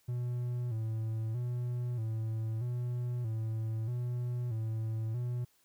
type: tone with vibrato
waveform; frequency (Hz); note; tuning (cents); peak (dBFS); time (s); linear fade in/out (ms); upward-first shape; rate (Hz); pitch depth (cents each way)
triangle; 116.54; A#2; 0; -30; 0.08-5.45; 10; square; 0.79; 83
effects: white hiss -70 dBFS RMS until 5.64 s